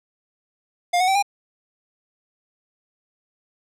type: tone with pitch steps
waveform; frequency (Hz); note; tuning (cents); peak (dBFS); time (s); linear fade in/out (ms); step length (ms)
square; 706 / 738.1 / 771.7 / 806.8; F5 / F#5 / G5 / G5; +19 / -4 / -27 / +50; -17; 0.93-1.226; 10; 74
effects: low-pass 10000 Hz 12 dB/octave